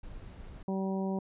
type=noise; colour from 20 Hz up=brown; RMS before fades=-45 dBFS; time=0.03-0.63 s; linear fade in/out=5 ms
type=harmonic tone; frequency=191.9 Hz; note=G3; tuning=37 cents flat; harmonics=1 / 2 / 3 / 4 / 5; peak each=-31 / -37 / -41 / -43 / -45 dBFS; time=0.68-1.19 s; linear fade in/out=2 ms
effects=resampled to 8000 Hz